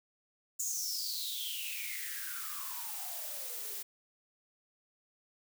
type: noise with high-pass filter sweep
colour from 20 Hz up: blue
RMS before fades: -39 dBFS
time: 0.59-3.83 s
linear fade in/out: 10 ms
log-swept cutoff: 7100 to 370 Hz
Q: 10
effects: none